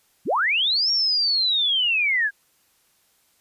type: linear two-way sweep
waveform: sine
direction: up then down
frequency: 110 to 5588 to 1585 Hz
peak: -18 dBFS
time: 0.25-2.31 s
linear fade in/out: 50 ms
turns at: 0.91 s
effects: white hiss -63 dBFS RMS until 3.4 s + resampled to 32000 Hz